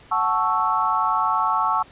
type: chord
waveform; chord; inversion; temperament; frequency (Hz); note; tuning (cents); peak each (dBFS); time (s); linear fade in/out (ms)
sine; F# minor seventh; none; equal; 740 / 880 / 1108.7 / 1318.5; F#5 / A5 / C#6 / E6; 0 / 0 / 0 / 0; -27 / -23 / -22 / -24; 0.11-1.83; 10
effects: pink hiss -49 dBFS RMS until 1.91 s + resampled to 8000 Hz